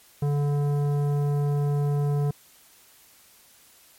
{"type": "tone with tanh clipping", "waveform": "triangle", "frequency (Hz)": 144.5, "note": "D3", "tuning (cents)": -28, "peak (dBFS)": -23, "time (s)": [0.22, 2.31], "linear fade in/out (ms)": 5, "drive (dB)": 17, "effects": ["white hiss -55 dBFS RMS until 3.98 s", "MP3 64 kbps"]}